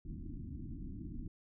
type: low-pass noise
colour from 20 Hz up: pink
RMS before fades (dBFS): -44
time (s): 0.05-1.28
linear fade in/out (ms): 5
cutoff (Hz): 330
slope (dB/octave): 96
effects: none